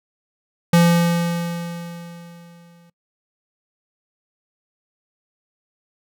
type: tone with exponential decay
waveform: square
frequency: 170.9 Hz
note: F3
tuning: 37 cents flat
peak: -10 dBFS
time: 0.73-2.9 s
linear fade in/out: 5 ms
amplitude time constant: 470 ms
effects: noise-tail reverb RT60 0.1 s tail -23 dB re dry